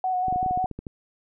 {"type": "tone with vibrato", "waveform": "sine", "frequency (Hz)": 738, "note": "F#5", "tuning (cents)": -5, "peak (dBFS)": -22, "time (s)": [0.04, 0.66], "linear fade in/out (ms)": 2, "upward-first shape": "square", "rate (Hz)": 5.4, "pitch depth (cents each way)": 19}
{"type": "clicks", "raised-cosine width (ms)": 3, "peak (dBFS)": -21, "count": 11, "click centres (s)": [0.283, 0.326, 0.36, 0.429, 0.462, 0.51, 0.575, 0.643, 0.713, 0.79, 0.868]}
{"effects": []}